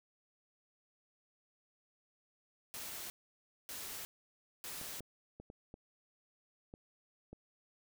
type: noise bursts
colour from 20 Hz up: white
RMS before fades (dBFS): -45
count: 3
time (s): 2.74-5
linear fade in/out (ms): 0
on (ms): 360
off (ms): 590
type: clicks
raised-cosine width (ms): 2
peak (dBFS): -36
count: 7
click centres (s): 4.814 / 5.006 / 5.4 / 5.501 / 5.741 / 6.739 / 7.33
effects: none